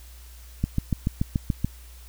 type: click train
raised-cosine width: 5 ms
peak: -10 dBFS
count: 8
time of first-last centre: 0.64-1.646 s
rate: 6.96 Hz
effects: added 60 Hz sine -43 dBFS peak until 2.08 s + white hiss -52 dBFS RMS until 2.08 s